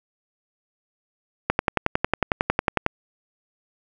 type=click train; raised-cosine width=0.5 ms; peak=-3 dBFS; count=16; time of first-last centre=1.5-2.864 s; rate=11 Hz; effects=none